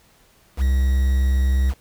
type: tone with quantisation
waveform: triangle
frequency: 65.8 Hz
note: C2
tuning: 10 cents sharp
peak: -13 dBFS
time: 0.57-1.74 s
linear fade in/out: 50 ms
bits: 6
effects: pink hiss -56 dBFS RMS until 1.8 s